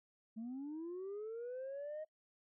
sine linear sweep, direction up, 215.6 to 629 Hz, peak -40 dBFS, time 0.36-2.05 s, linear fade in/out 20 ms, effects noise-tail reverb RT60 0.1 s tail -25 dB re dry + tanh soft clip ceiling -40 dBFS

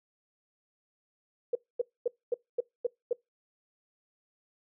sine tone bursts, 481.1 Hz, B4, 45 cents flat, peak -24 dBFS, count 7, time 1.53-3.131 s, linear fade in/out 5 ms, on 23 ms, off 240 ms, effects noise-tail reverb RT60 0.2 s tail -24 dB re dry

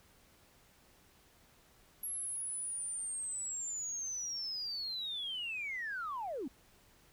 sine linear sweep, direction down, 11330 to 230.1 Hz, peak -36 dBFS, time 2.03-6.48 s, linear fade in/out 5 ms, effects tanh soft clip ceiling -32 dBFS + pink hiss -65 dBFS RMS until 7.12 s

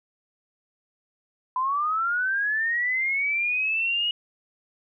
sine linear sweep, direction up, 1000 to 2906 Hz, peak -22 dBFS, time 1.56-4.11 s, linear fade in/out 2 ms, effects none

